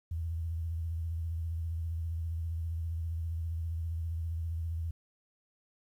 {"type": "tone with vibrato", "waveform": "sine", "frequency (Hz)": 82.41, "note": "E2", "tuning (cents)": 0, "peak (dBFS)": -32, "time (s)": [0.11, 4.91], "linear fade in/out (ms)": 5, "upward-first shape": "sine", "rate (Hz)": 15, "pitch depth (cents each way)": 55, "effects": ["11-bit"]}